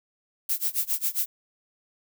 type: noise with tremolo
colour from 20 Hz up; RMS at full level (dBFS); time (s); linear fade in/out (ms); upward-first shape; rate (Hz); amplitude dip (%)
violet; -24; 0.49-1.26; 5; sine; 7.4; 95
effects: none